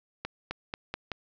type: accelerating click train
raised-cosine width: 0.3 ms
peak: -17 dBFS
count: 5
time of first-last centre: 0.25-1.117 s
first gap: 260 ms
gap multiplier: 0.88
effects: resampled to 16000 Hz + 9-bit